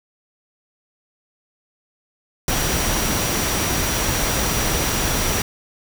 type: tone in noise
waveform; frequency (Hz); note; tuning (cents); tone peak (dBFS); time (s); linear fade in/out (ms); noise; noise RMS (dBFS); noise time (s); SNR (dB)
sine; 5790; F#8; -38; -29; 2.48-5.42; 2; pink; -21; 2.48-5.42; -11
effects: none